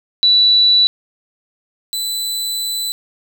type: tone pair in turn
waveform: sine / sawtooth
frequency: 3951 / 3995 Hz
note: B7 / B7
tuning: 0 / +19 cents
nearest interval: unison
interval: 19 cents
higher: second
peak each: -8 / -16 dBFS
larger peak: first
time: 0.23-0.87 / 1.93-2.92 s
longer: second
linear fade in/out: 0 ms
effects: none